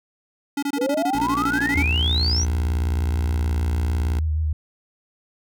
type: tone bursts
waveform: square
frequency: 283.3 Hz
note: C#4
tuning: 38 cents sharp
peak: -22 dBFS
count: 16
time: 0.57-1.826 s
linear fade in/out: 5 ms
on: 56 ms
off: 24 ms
type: exponential sweep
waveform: sine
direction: up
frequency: 452.3 to 6160 Hz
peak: -21 dBFS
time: 0.76-2.46 s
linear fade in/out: 50 ms
type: tone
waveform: 10% pulse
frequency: 59.3 Hz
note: A#1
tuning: 30 cents sharp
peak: -21 dBFS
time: 1.15-4.19 s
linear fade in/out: 0 ms
type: tone with vibrato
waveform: sine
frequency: 77.78 Hz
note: D#2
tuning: in tune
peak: -19 dBFS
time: 1.75-4.53 s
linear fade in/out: 5 ms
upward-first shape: triangle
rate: 6.5 Hz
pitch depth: 44 cents each way
effects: none